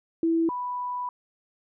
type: tone pair in turn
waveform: sine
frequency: 329.6 / 987.7 Hz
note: E4 / B5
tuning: 0 / 0 cents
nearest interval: octave + perfect fifth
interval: 1900 cents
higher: second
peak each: -20 / -28 dBFS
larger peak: first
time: 0.23-0.49 / 0.49-1.09 s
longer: second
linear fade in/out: 2 ms
effects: none